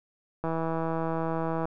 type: click train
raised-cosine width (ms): 1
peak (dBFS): -17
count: 199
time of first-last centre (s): 0.44-1.655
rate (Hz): 163
effects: none